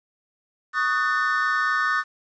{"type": "chord", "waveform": "triangle", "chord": "D# half-diminished seventh", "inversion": "third", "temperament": "just", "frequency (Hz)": [1120.1, 1244.5, 1493.4, 1792.1], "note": ["C#6", "D#6", "F#6", "A6"], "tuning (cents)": [18, 0, 16, 31], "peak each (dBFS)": [-27, -23, -24, -23], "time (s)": [0.73, 2.04], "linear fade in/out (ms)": 50, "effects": ["resampled to 16000 Hz", "9-bit"]}